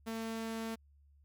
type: tone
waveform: sawtooth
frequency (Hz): 225.1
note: A3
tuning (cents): +40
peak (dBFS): -33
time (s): 0.06-0.76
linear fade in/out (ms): 20
effects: added 71 Hz sine -61 dBFS peak until 1.24 s + MP3 96 kbps